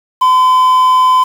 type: tone with quantisation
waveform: triangle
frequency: 1020 Hz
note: C6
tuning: 44 cents flat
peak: -4 dBFS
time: 0.21-1.24 s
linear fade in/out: 10 ms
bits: 5
effects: none